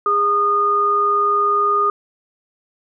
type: tone pair together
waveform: sine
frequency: 409.7 / 1226.1 Hz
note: G#4 / D#6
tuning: -24 / -26 cents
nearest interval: octave + perfect fifth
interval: 1898 cents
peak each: -22 / -14 dBFS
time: 0.06-1.9 s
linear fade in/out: 2 ms
effects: none